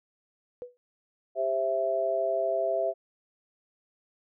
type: tone with exponential decay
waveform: sine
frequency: 491.6 Hz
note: B4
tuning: 8 cents flat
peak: -32 dBFS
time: 0.62-0.77 s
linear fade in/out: 0 ms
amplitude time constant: 32 ms
type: harmonic tone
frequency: 132.3 Hz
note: C3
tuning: 20 cents sharp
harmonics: 3 / 4 / 5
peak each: -33 / -32 / -26 dBFS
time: 1.35-2.94 s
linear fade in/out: 50 ms
effects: none